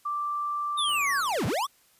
sine tone with pitch glide, 1174.7 to 1126.2 Hz, D6 to C#6, 0 to +27 cents, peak -27 dBFS, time 0.05-1.21 s, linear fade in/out 10 ms, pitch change -73 cents, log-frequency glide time 0.97-1.07 s
square linear two-way sweep, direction down then up, 3705 to 81.8 to 1214 Hz, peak -26 dBFS, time 0.77-1.67 s, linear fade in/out 20 ms, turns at 1.46 s
click train, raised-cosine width 0.5 ms, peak -35 dBFS, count 74, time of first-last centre 0.88-1.544 s, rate 110 Hz
effects white hiss -62 dBFS RMS until 1.99 s + resampled to 32000 Hz

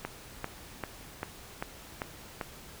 click train, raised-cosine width 0.5 ms, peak -18 dBFS, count 7, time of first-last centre 0.05-2.412 s, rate 2.54 Hz, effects pink hiss -49 dBFS RMS until 2.8 s

